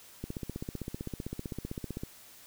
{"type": "click train", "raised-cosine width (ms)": 3, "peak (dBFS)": -23, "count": 29, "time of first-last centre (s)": [0.24, 2.035], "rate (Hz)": 15.6, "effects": ["white hiss -54 dBFS RMS until 2.46 s"]}